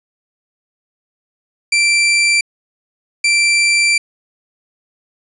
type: tone bursts at uneven times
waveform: sawtooth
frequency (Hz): 2349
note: D7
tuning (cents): 0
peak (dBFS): -7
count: 2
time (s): 1.72-2.41 / 3.24-3.98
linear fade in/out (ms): 5
effects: resampled to 24000 Hz + 8-bit